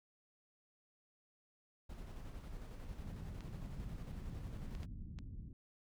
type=noise with tremolo; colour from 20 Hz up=brown; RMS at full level=-48 dBFS; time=1.89-4.86 s; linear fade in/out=10 ms; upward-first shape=square; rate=11 Hz; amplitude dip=30%
type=low-pass noise; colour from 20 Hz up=pink; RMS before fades=-48 dBFS; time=2.99-5.53 s; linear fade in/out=5 ms; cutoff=210 Hz; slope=24 dB/octave
type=clicks; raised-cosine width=0.2 ms; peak=-37 dBFS; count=4; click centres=3.407 / 4.751 / 4.832 / 5.188 s
effects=none